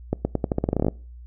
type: accelerating click train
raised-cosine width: 2 ms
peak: -8 dBFS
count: 15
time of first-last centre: 0.13-0.883 s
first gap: 120 ms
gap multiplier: 0.86
effects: noise-tail reverb RT60 0.4 s tail -25 dB re dry + added 60 Hz sine -39 dBFS peak until 1.26 s